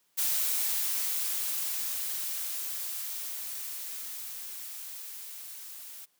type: noise with level ramp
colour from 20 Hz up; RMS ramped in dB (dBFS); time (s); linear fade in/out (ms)
blue; -28 to -45; 0.17-6.06; 20
effects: white hiss -71 dBFS RMS until 6.19 s + high-pass 150 Hz 12 dB/octave